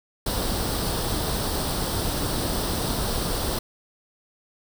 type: noise with comb filter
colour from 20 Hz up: pink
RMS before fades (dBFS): -26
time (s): 0.26-3.59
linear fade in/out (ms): 5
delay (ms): 0.22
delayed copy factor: +0.6
effects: none